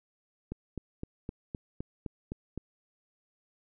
click train, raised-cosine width 3 ms, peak -23 dBFS, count 9, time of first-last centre 0.52-2.577 s, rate 3.89 Hz, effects none

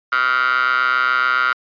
15% pulse tone with high-pass filter, 127.3 Hz, C3, 47 cents flat, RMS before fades -17 dBFS, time 0.12-1.53 s, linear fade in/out 5 ms, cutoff 1400 Hz, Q 8.3, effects resampled to 11025 Hz

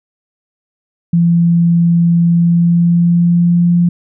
sine tone with pitch glide, 170.1 to 173.47 Hz, F3 to F3, -45 to -11 cents, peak -7 dBFS, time 1.13-3.89 s, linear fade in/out 5 ms, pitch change +34 cents, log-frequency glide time 2.25-3.74 s, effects none

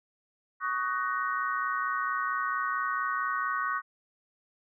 sine chord, D# minor seventh, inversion third, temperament just, 1120.1 / 1244.5 / 1493.4 / 1866.8 Hz, C#6 / D#6 / F#6 / A#6, +18 / 0 / +16 / +2 cents, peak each -31 / -34 / -33 / -37 dBFS, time 0.6-3.82 s, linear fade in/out 50 ms, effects none

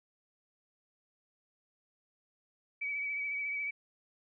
sine tone with vibrato, 2282 Hz, C#7, 50 cents sharp, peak -33 dBFS, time 2.81-3.71 s, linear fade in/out 10 ms, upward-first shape triangle, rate 14 Hz, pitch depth 34 cents each way, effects none

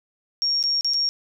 sine tone with dropouts, 5550 Hz, F8, 12 cents flat, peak -19 dBFS, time 0.42-1.09 s, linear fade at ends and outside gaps 0 ms, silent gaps 0.628-0.638 / 0.81-0.846 / 0.936-0.942 s, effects none

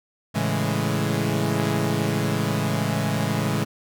sawtooth chord, A major seventh, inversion none, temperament equal, 110 / 138.59 / 164.81 / 207.7 Hz, A2 / C#3 / E3 / G#3, 0 / 0 / 0 / 0 cents, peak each -23 dBFS, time 0.34-3.65 s, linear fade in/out 20 ms, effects none

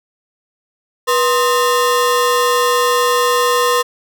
35% pulse ring-modulated tone, 769 Hz, G5, 33 cents flat, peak -7 dBFS, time 1.07-3.83 s, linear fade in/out 20 ms, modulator 281 Hz, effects none

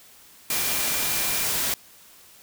sine tone in noise, 2384 Hz, D7, 25 cents sharp, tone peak -36 dBFS, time 0.5-1.45 s, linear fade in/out 2 ms, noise white, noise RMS -25 dBFS, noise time 0.5-1.74 s, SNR -14 dB, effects white hiss -51 dBFS RMS until 2.42 s

